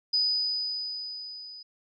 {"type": "tone with level ramp", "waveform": "sine", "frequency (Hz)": 4978, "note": "D#8", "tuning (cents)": 0, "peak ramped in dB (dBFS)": [-21, -42], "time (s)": [0.13, 1.63], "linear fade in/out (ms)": 10, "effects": []}